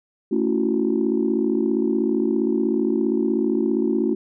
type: chord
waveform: sine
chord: F# minor seventh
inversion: first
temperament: just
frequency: 222 / 277.5 / 333 / 370 Hz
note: A3 / C#4 / E4 / F#4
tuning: +16 / +2 / +18 / 0 cents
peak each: -23 dBFS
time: 0.31-4.15 s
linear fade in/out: 10 ms
effects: tanh soft clip ceiling -9 dBFS